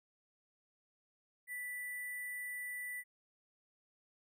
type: tone with sample-and-hold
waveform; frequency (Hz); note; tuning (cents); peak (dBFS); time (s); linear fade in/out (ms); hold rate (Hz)
sine; 1975.5; B6; 0; -40; 1.47-3.04; 50; 11025
effects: none